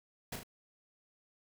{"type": "noise with echo", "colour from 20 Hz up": "pink", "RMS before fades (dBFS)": -40, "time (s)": [0.32, 0.36], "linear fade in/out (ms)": 5, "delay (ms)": 37, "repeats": 2, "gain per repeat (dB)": -5, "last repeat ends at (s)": 0.434, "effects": []}